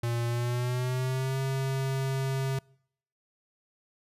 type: tone with pitch glide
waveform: square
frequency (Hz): 118.2 to 134.22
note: A#2 to C3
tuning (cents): +24 to +45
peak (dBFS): -28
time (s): 0.03-2.59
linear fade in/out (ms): 5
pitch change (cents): +221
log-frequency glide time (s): 0.27-1.39
effects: noise-tail reverb RT60 0.7 s tail -26 dB re dry + resampled to 32000 Hz